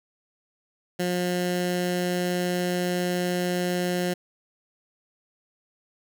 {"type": "tone with notch filter", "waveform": "15% pulse", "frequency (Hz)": 178.6, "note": "F3", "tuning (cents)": 39, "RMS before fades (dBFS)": -26, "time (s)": [0.99, 4.14], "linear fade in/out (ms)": 10, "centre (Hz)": 960, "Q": 1.9, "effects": []}